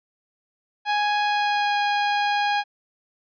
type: tone with pitch glide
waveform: sawtooth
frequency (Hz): 830.6 to 821.5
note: G#5 to G#5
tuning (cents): 0 to -19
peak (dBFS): -16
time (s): 0.85-2.64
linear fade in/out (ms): 50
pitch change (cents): -19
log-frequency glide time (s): 1.23-1.78
effects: resampled to 11025 Hz